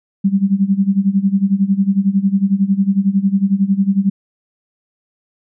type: tone with tremolo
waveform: sine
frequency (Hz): 196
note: G3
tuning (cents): 0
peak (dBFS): -8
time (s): 0.24-4.1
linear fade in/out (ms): 10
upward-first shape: sine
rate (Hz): 11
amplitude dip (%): 85
effects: none